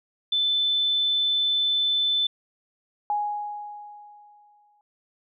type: tone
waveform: sine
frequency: 3520 Hz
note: A7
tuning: in tune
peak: -20 dBFS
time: 0.32-2.27 s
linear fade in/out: 5 ms
type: tone with exponential decay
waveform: sine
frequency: 830.6 Hz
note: G#5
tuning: in tune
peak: -21 dBFS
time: 3.1-4.81 s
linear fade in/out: 1 ms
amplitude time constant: 370 ms
effects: none